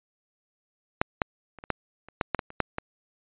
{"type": "clicks", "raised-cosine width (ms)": 0.5, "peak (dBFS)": [-6, -7, -29, -25, -9, -30, -9, -9, -13, -28, -6, -14], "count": 12, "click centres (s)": [1.015, 1.218, 1.587, 1.639, 1.703, 2.086, 2.212, 2.347, 2.392, 2.504, 2.603, 2.784], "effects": ["resampled to 8000 Hz"]}